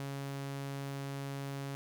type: tone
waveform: sawtooth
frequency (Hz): 138.59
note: C#3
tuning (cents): 0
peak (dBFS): -34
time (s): 0-1.75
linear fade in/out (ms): 0
effects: none